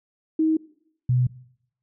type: tone pair in turn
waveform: sine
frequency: 316.7 / 125.1 Hz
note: D#4 / B2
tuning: +31 / +23 cents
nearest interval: octave + major third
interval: 1608 cents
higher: first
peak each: -17 dBFS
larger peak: neither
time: 0.39-0.57 / 1.09-1.27 s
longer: neither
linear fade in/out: 5 ms
effects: noise-tail reverb RT60 0.7 s tail -20 dB re dry

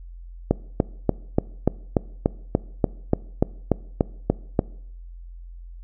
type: click train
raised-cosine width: 2 ms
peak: -3 dBFS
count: 15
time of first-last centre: 0.51-4.592 s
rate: 3.43 Hz
effects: noise-tail reverb RT60 0.7 s tail -22 dB re dry + added 43 Hz sine -37 dBFS peak until 5.83 s

